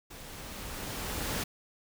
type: noise with level ramp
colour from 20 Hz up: pink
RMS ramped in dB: -47 to -32 dBFS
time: 0.1-1.44 s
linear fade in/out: 10 ms
effects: none